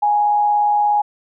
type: tone with amplitude modulation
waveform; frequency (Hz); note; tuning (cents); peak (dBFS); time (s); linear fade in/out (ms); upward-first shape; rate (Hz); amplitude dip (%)
sine; 830.6; G#5; 0; -11; 0.02-1.02; 10; sine; 117; 35
effects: none